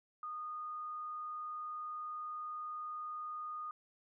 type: tone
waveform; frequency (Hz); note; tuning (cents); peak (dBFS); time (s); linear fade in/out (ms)
sine; 1230; D#6; -20; -40; 0.23-3.71; 2
effects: none